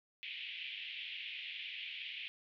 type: band-pass noise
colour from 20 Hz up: white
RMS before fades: -45 dBFS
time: 0.23-2.28 s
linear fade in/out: 0 ms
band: 2200 to 3300 Hz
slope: 48 dB/octave
effects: none